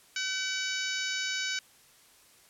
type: harmonic tone with a mistuned harmonic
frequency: 761 Hz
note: F#5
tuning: 48 cents sharp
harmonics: 2 / 3 / 4 / 5 / 6 / 7 / 8 / 9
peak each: -35 / -37 / -38 / -39 / -40 / -40 / -41 / -42 dBFS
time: 0.16-1.59 s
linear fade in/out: 2 ms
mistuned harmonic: 4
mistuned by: -35 cents
effects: white hiss -59 dBFS RMS until 2.49 s + low-pass 12000 Hz 12 dB/octave